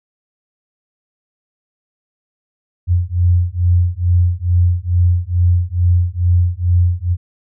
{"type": "beating tone pair", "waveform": "sine", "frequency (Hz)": [87.2, 89.5], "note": ["F2", "F2"], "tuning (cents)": [-2, 43], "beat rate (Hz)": 2.3, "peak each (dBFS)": [-14, -14], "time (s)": [2.87, 7.17], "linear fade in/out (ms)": 50, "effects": []}